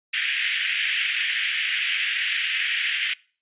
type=band-pass noise; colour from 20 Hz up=white; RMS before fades=-25 dBFS; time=0.13-3.14 s; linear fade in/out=10 ms; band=1700 to 3200 Hz; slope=48 dB/octave; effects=noise-tail reverb RT60 0.4 s tail -23 dB re dry + resampled to 8000 Hz